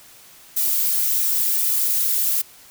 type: noise with flanger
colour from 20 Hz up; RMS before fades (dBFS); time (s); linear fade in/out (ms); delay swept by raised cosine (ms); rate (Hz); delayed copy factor
violet; -20; 0.56-2.42; 10; 1.8 to 3.7; 0.91; -1
effects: white hiss -47 dBFS RMS until 2.7 s